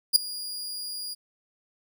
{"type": "tone with ADSR envelope", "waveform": "sawtooth", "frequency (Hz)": 4852, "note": "D#8", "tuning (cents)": -44, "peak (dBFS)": -9, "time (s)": [0.13, 1.15], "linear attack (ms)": 30, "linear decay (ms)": 3, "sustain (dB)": -21, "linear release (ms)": 23, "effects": []}